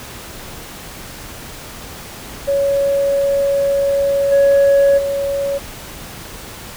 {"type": "tone with level steps", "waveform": "sine", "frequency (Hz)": 558, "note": "C#5", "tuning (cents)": 11, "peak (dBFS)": [-12, -6, -16], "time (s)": [2.47, 5.59], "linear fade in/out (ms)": 20, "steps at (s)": [4.31, 4.97], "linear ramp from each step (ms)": 20, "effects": ["tanh soft clip ceiling -7 dBFS", "pink hiss -33 dBFS RMS until 6.76 s"]}